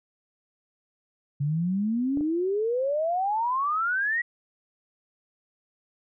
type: exponential sweep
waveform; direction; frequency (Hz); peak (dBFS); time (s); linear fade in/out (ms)
sine; up; 138.59 to 1948; -23; 1.4-4.22; 10
type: clicks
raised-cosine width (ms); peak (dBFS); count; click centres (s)
2; -25; 2; 2.173 / 2.209
effects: none